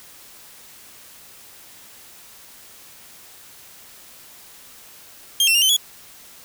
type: tone with pitch steps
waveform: sawtooth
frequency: 3203 / 2702 / 2813 / 3074 / 3369 Hz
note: G7 / E7 / F7 / G7 / G#7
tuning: +37 / +42 / +12 / -35 / +24 cents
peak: -11 dBFS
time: 5.4-5.765 s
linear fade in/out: 2 ms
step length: 73 ms
effects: white hiss -45 dBFS RMS until 6.44 s